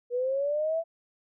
sine linear sweep, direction up, 479 to 670 Hz, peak -25 dBFS, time 0.1-0.84 s, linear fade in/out 50 ms, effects none

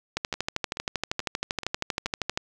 two click trains, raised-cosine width 0.2 ms, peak -18 / -9 dBFS, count 5 / 29, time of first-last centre 0.34-2.064 / 0.17-2.375 s, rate 2.32 / 12.7 Hz, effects none

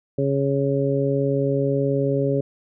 harmonic tone, 138.59 Hz, C#3, in tune, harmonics 1 / 2 / 3 / 4, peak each -23 / -25 / -23 / -25 dBFS, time 0.18-2.41 s, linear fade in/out 5 ms, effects none

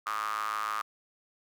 square tone with high-pass filter, 53.3 Hz, G#1, 46 cents sharp, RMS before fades -33 dBFS, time 0.06-0.82 s, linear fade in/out 5 ms, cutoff 1200 Hz, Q 9.4, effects none

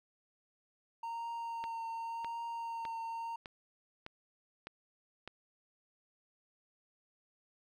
triangle tone with vibrato, 921 Hz, A#5, 21 cents flat, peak -36 dBFS, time 1.03-3.36 s, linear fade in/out 5 ms, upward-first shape triangle, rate 0.89 Hz, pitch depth 19 cents each way
click train, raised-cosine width 0.3 ms, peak -28 dBFS, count 7, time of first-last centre 1.64-5.276 s, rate 1.65 Hz
effects none

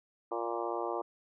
harmonic tone with a mistuned harmonic, 116.8 Hz, A#2, 4 cents sharp, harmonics 3 / 4 / 5 / 6 / 7 / 8 / 9 / 10, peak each -38 / -39 / -40 / -41 / -41 / -42 / -43 / -43 dBFS, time 0.31-1.02 s, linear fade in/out 10 ms, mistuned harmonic 8, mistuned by +18 cents, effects none

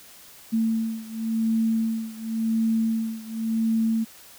sine beating tone pair, 223.8 / 224.72 Hz, A3 / A3, +30 / +37 cents, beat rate 0.92 Hz, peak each -24 / -26 dBFS, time 0.52-4.05 s, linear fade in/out 20 ms, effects white hiss -48 dBFS RMS until 4.38 s

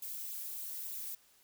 violet noise with flanger, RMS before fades -42 dBFS, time 0.02-1.15 s, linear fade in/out 5 ms, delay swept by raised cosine 0.25 to 3.65 ms, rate 3.3 Hz, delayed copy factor +0.7, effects white hiss -66 dBFS RMS until 1.43 s

